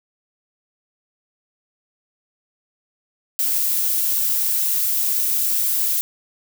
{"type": "noise", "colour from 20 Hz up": "violet", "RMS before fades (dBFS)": -20, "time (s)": [3.39, 6.01], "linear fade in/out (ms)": 0, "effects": []}